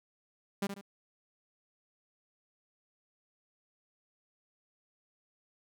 sawtooth tone with echo, 199.1 Hz, G3, 27 cents sharp, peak -26 dBFS, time 0.62-0.67 s, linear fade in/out 5 ms, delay 71 ms, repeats 2, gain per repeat -8 dB, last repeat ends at 0.812 s, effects none

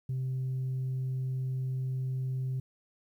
sine tone, 130.2 Hz, C3, 8 cents flat, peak -28 dBFS, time 0.09-2.6 s, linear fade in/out 5 ms, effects tanh soft clip ceiling -28 dBFS + 11-bit

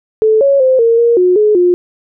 sine tone with pitch steps, 436.6 / 555 / 519 / 460.5 / 469.2 / 362.4 / 423.5 / 355.6 Hz, A4 / C#5 / C5 / A#4 / A#4 / F#4 / G#4 / F4, -13 / +2 / -14 / -21 / +11 / -36 / +34 / +31 cents, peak -6 dBFS, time 0.22-1.74 s, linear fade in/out 0 ms, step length 190 ms, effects none

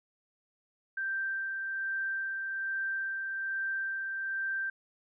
sine tone with tremolo, 1569 Hz, G6, 1 cent sharp, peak -30 dBFS, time 0.97-4.7 s, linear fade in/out 5 ms, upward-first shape sine, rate 1.2 Hz, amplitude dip 30%, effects none

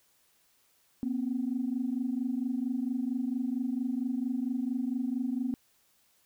sine tone pair together, 240.8 / 265.2 Hz, B3 / C4, -44 / +23 cents, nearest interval major second, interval 167 cents, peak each -31 / -31 dBFS, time 1.03-5.54 s, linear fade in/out 0 ms, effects tanh soft clip ceiling -21 dBFS + white hiss -68 dBFS RMS until 6.25 s

